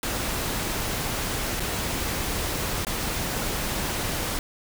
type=noise with dropouts; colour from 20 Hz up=pink; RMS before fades=-28 dBFS; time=0.03-4.39 s; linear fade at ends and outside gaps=1 ms; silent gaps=1.598-1.603 / 2.849-2.868 s; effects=none